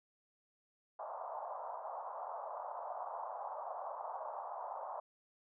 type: band-pass noise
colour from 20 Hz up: pink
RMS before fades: -44 dBFS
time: 0.99-5 s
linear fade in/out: 5 ms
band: 610 to 1100 Hz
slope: 48 dB/octave
effects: none